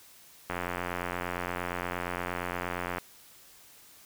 click train, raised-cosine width 0.5 ms, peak -17 dBFS, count 221, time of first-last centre 0.5-2.983 s, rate 88.6 Hz, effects white hiss -55 dBFS RMS until 4.05 s

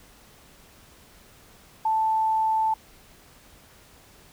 sine tone, 880 Hz, A5, in tune, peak -20 dBFS, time 1.85-2.74 s, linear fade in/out 5 ms, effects pink hiss -53 dBFS RMS until 4.32 s

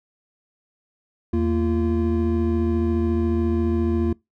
triangle tone cluster, 81.4 / 229.9 / 343.3 Hz, E2 / A#3 / F4, -21 / -24 / -30 cents, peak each -21 dBFS, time 1.33-4.13 s, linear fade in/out 5 ms, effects noise-tail reverb RT60 0.2 s tail -24 dB re dry

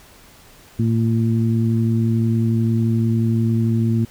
harmonic tone, 113.9 Hz, A#2, 40 cents flat, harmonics 1 / 2 / 3, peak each -17 / -19 / -28 dBFS, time 0.79-4.05 s, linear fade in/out 5 ms, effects pink hiss -47 dBFS RMS until 4.1 s

